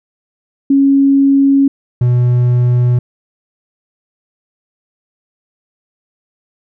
sine / triangle tone pair in turn, 275.7 / 122.81 Hz, C#4 / B2, -9 / -9 cents, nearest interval octave + major second, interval 1400 cents, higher first, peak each -6 dBFS, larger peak neither, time 0.7-1.68 / 2.01-2.99 s, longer neither, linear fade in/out 5 ms, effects none

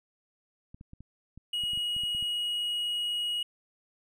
clicks, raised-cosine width 5 ms, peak -34 dBFS, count 12, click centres 0.745 / 0.811 / 0.934 / 1.006 / 1.376 / 1.637 / 1.734 / 1.775 / 1.965 / 2.036 / 2.149 / 2.226 s
triangle tone, 2898 Hz, F#7, 37 cents flat, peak -27 dBFS, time 1.53-3.43 s, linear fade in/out 5 ms
effects none

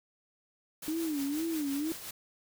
white noise with tremolo, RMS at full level -41 dBFS, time 0.82-2.11 s, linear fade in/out 5 ms, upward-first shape triangle, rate 5.7 Hz, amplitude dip 50%
sine tone with vibrato, 303 Hz, D#4, 46 cents flat, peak -30 dBFS, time 0.88-1.92 s, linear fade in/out 0 ms, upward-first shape sine, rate 2.1 Hz, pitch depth 160 cents each way
effects none

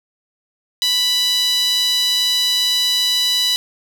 sawtooth tone with high-pass filter, 987.8 Hz, B5, in tune, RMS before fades -17 dBFS, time 0.82-3.56 s, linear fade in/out 0 ms, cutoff 3600 Hz, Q 7.5, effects none

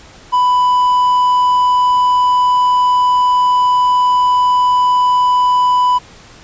triangle tone, 994 Hz, B5, 11 cents sharp, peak -7 dBFS, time 0.32-5.99 s, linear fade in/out 20 ms, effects pink hiss -40 dBFS RMS until 6.43 s + resampled to 16000 Hz

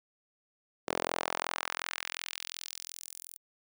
sawtooth tone with high-pass filter sweep, 42.74 Hz, F1, 37 cents flat, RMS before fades -38 dBFS, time 0.87-3.38 s, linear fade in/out 20 ms, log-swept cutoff 430 to 11000 Hz, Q 1.2, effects none

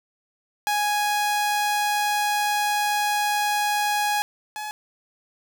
sawtooth tone pair in turn, 830.6 / 846.1 Hz, G#5 / G#5, 0 / +32 cents, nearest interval unison, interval 32 cents, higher second, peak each -17 / -26 dBFS, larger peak first, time 0.67-4.22 / 4.56-4.71 s, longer first, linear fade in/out 0 ms, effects none

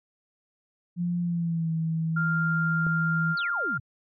sine tone with pitch glide, 174.61 to 161.98 Hz, F3 to E3, 0 to -30 cents, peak -24 dBFS, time 0.96-3.36 s, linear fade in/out 50 ms, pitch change -130 cents, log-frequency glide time 1.21-1.71 s
sine tone, 1396.9 Hz, F6, in tune, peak -25 dBFS, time 2.16-3.78 s, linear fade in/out 10 ms
click, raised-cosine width 2 ms, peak -25 dBFS, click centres 2.867 s
sine exponential sweep, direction down, 4699 to 113.4 Hz, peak -33 dBFS, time 3.37-3.8 s, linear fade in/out 5 ms
effects MP3 64 kbps

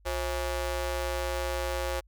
sawtooth ring-modulated tone, 298.1 Hz, D4, 26 cents sharp, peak -22 dBFS, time 0.05-2.01 s, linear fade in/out 20 ms, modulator 238 Hz, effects added 50 Hz sine -57 dBFS peak until 2.07 s

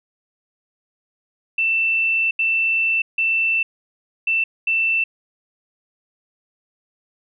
sine tone bursts at uneven times, 2671 Hz, E7, 22 cents sharp, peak -16 dBFS, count 5, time 1.58-2.31 / 2.39-3.02 / 3.18-3.63 / 4.27-4.44 / 4.67-5.04 s, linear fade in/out 5 ms, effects none

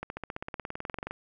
accelerating click train, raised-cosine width 0.5 ms, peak -20 dBFS, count 21, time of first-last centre 0.03-1.11 s, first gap 71 ms, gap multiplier 0.97, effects none

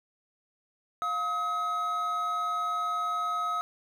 triangle tone pair together, 704 / 1274.8 Hz, F5 / D#6, +14 / +42 cents, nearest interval minor seventh, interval 1028 cents, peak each -35 / -26 dBFS, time 1.02-3.61 s, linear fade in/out 0 ms, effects none

